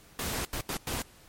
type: noise bursts at uneven times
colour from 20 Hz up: pink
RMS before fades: -33 dBFS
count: 4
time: 0.19-0.45 / 0.53-0.61 / 0.69-0.77 / 0.87-1.02 s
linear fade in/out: 2 ms
effects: pink hiss -56 dBFS RMS until 1.28 s + MP3 64 kbps